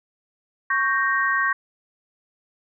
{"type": "chord", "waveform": "sine", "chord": "G diminished", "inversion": "second", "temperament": "equal", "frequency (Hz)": [1108.7, 1568, 1864.7], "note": ["Db6", "G6", "Bb6"], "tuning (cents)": [0, 0, 0], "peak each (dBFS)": -23, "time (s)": [0.7, 1.53], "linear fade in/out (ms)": 5, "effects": []}